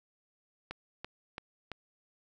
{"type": "click train", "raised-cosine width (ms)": 0.3, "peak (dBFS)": -23, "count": 4, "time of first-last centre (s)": [0.71, 1.717], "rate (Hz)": 2.98, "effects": []}